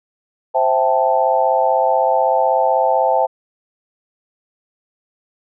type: chord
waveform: sine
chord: A minor seventh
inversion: first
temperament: equal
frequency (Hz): 523.3 / 659.3 / 784 / 880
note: C5 / E5 / G5 / A5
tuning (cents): 0 / 0 / 0 / 0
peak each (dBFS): -18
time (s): 0.54-3.27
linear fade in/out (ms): 20
effects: none